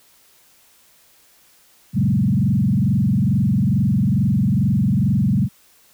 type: tone with frequency modulation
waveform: sine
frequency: 162.7 Hz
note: E3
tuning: 22 cents flat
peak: -14 dBFS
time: 1.93-5.49 s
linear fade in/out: 50 ms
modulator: 22.3 Hz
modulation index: 2.6
effects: white hiss -54 dBFS RMS until 5.93 s